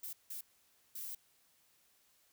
violet noise bursts at uneven times, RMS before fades -44 dBFS, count 3, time 0.03-0.13 / 0.3-0.41 / 0.95-1.15 s, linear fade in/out 5 ms, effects white hiss -71 dBFS RMS until 2.32 s

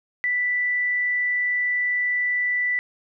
sine tone, 1975.5 Hz, B6, in tune, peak -20 dBFS, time 0.24-2.79 s, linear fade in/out 0 ms, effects none

